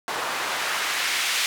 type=noise with band-pass filter sweep; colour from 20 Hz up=white; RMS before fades=-26 dBFS; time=0.08-1.46 s; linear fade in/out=0 ms; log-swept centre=790 to 2800 Hz; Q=0.94; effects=none